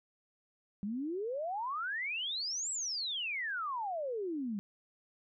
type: exponential two-way sweep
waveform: sine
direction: up then down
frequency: 193 to 7902 to 193 Hz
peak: -34 dBFS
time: 0.83-4.59 s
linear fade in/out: 0 ms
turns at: 2.71 s
effects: none